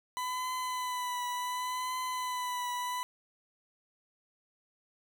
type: tone with vibrato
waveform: 40% pulse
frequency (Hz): 1000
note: B5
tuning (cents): +21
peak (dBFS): -32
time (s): 0.17-3.03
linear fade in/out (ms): 0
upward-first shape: triangle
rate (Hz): 0.69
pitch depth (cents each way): 32
effects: none